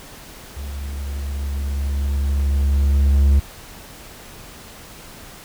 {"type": "tone with level ramp", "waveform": "triangle", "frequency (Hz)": 69.8, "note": "C#2", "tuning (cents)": 13, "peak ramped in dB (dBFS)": [-25, -8], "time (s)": [0.56, 3.4], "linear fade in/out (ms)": 10, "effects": ["pink hiss -40 dBFS RMS until 5.44 s"]}